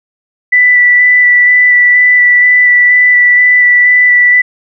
sine tone with vibrato, 1975.5 Hz, B6, in tune, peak -3 dBFS, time 0.52-4.42 s, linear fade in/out 10 ms, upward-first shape square, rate 2.1 Hz, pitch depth 9 cents each way, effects none

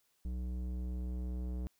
square tone with low-pass filter sweep, 61.74 Hz, B1, in tune, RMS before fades -38 dBFS, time 0.25-1.67 s, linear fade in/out 0 ms, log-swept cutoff 240 to 430 Hz, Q 0.71, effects white hiss -75 dBFS RMS until 1.79 s

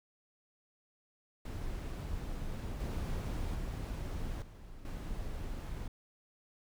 brown noise with level steps, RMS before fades -39 / -36 / -38 / -50 / -40 dBFS, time 1.45-5.88 s, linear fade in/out 5 ms, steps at 2.8 / 3.55 / 4.42 / 4.85 s, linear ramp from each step 2 ms, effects none

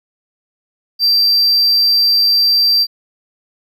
triangle tone, 4699 Hz, D8, in tune, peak -8 dBFS, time 0.99-2.87 s, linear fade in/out 50 ms, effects none

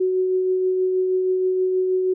sine tone with tremolo, 371.5 Hz, F#4, 7 cents sharp, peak -16 dBFS, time 0-2.14 s, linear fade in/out 10 ms, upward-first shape triangle, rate 6.3 Hz, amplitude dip 30%, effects none

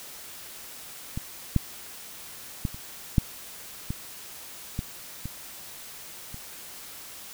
clicks, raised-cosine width 5 ms, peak -18 / -8 / -14 / -28 / -6 / -17 / -16 / -21 / -27 dBFS, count 9, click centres 1.175 / 1.563 / 2.652 / 2.745 / 3.182 / 3.905 / 4.791 / 5.256 / 6.344 s, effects white hiss -43 dBFS RMS until 7.33 s

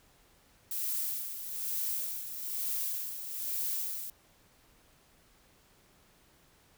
violet noise with tremolo, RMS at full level -33 dBFS, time 0.71-4.1 s, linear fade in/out 2 ms, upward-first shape sine, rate 1.1 Hz, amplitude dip 60%, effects pink hiss -64 dBFS RMS until 6.77 s

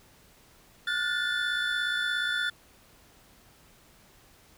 triangle tone cluster, 1428 / 1485 / 1756 / 3494 Hz, F6 / F#6 / A6 / A7, +38 / +6 / -4 / -13 cents, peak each -29 / -31 / -32 / -31 dBFS, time 0.87-2.5 s, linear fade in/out 5 ms, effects pink hiss -58 dBFS RMS until 4.57 s

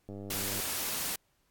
click train, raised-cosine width 2 ms, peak -30 dBFS, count 52, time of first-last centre 0.09-0.6 s, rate 100 Hz
white noise, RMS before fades -34 dBFS, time 0.3-1.16 s, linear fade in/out 5 ms
effects pink hiss -73 dBFS RMS until 1.5 s + AAC 64 kbps

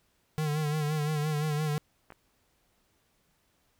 square tone with vibrato, 151.5 Hz, D#3, 46 cents flat, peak -28 dBFS, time 0.38-1.78 s, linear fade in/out 0 ms, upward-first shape sine, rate 5.8 Hz, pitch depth 54 cents each way
clicks, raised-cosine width 0.5 ms, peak -32 dBFS, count 2, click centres 2.104 / 2.122 s
effects pink hiss -71 dBFS RMS until 3.79 s

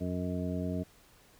harmonic tone, 90.2 Hz, F#2, 44 cents flat, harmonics 1 / 2 / 3 / 4 / 5 / 7, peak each -37 / -35 / -37 / -44 / -43 / -41 dBFS, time 0-0.84 s, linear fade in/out 20 ms, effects pink hiss -61 dBFS RMS until 1.39 s

